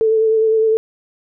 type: tone with vibrato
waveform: sine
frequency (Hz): 441.6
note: A4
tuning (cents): +6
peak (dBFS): -11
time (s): 0.01-0.77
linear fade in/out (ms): 0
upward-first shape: sine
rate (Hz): 9.8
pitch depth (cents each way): 21
effects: none